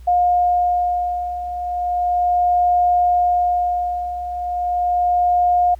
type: beating tone pair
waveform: sine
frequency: 712 / 712.36 Hz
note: F5 / F5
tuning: +33 / +34 cents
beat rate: 0.36 Hz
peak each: -21 / -16 dBFS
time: 0.07-5.75 s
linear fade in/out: 10 ms
effects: added 60 Hz sine -36 dBFS peak until 5.79 s + pink hiss -56 dBFS RMS until 5.79 s